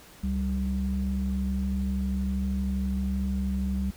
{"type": "tone pair together", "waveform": "sine", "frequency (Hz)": [68.7, 193.47], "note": ["C#2", "G3"], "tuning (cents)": [-15, -22], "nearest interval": "octave + tritone", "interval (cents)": 1793, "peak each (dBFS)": -27, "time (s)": [0.23, 3.91], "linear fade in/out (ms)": 10, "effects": ["tanh soft clip ceiling -19 dBFS", "pink hiss -51 dBFS RMS until 3.96 s"]}